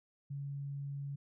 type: tone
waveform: sine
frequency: 140.6 Hz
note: C#3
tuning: 25 cents sharp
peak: -38 dBFS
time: 0.3-1.16 s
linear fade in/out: 10 ms
effects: none